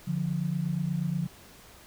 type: tone pair together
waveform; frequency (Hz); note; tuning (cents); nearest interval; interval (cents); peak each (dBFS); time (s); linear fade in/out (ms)
sine; 146.83 / 175.22; D3 / F3; 0 / +6; minor third; 306; -30 / -29; 0.07-1.27; 10
effects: pink hiss -52 dBFS RMS until 1.86 s